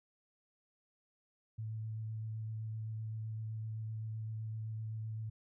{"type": "tone with vibrato", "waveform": "sine", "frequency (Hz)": 110, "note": "A2", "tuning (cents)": 0, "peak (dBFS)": -38, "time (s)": [1.58, 5.3], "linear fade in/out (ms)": 10, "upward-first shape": "square", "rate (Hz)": 7.8, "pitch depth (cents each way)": 10, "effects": []}